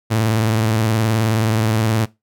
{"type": "tone with vibrato", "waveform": "sawtooth", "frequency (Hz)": 110.7, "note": "A2", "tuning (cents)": 11, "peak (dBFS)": -11, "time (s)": [0.1, 2.06], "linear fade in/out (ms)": 20, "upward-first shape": "sine", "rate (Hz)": 19, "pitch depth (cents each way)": 73, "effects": ["noise-tail reverb RT60 0.2 s tail -20 dB re dry"]}